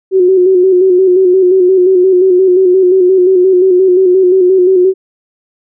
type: tone with vibrato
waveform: sine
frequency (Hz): 370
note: F#4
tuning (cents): 0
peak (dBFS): -4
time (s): 0.11-4.94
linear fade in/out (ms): 50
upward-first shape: square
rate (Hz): 5.7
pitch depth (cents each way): 45
effects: none